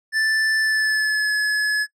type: tone with pitch glide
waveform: square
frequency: 1760 to 1705 Hz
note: A6 to G#6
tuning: 0 to +45 cents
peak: -18 dBFS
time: 0.12-1.87 s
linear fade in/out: 50 ms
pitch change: -55 cents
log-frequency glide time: 0.6-1.32 s
effects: noise-tail reverb RT60 0.1 s tail -22 dB re dry + low-pass 8000 Hz 12 dB/octave